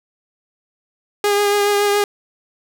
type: tone with vibrato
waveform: sawtooth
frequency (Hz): 408.8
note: G#4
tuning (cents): -27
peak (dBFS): -10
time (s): 1.24-2.04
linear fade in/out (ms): 2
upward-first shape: triangle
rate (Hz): 7.1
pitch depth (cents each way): 22
effects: none